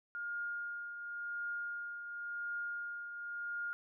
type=tone with tremolo; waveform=sine; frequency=1417 Hz; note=F6; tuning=25 cents sharp; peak=-36 dBFS; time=0.15-3.73 s; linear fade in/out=0 ms; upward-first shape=triangle; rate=0.93 Hz; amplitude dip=55%; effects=none